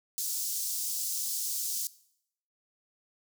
pink high-pass noise, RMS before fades -33 dBFS, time 0.18-1.87 s, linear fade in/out 0 ms, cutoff 5400 Hz, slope 24 dB/octave, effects noise-tail reverb RT60 0.7 s tail -19 dB re dry

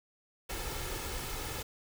pink noise with comb filter, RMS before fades -38 dBFS, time 0.49-1.63 s, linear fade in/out 10 ms, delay 2.3 ms, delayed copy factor +0.5, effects none

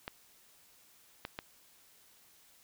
clicks, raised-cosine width 0.3 ms, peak -22 dBFS, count 3, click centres 0.079 / 1.251 / 1.389 s, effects white hiss -63 dBFS RMS until 2.63 s

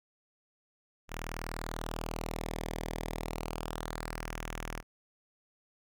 sawtooth tone with flanger, 40.17 Hz, E1, 44 cents flat, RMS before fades -39 dBFS, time 1.08-4.83 s, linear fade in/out 50 ms, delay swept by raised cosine 0.23 to 0.73 ms, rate 0.29 Hz, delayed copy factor -0.65, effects none

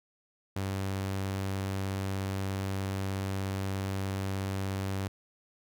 sawtooth tone, 96.8 Hz, G2, 21 cents flat, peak -27 dBFS, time 0.56-5.08 s, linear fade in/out 5 ms, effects none

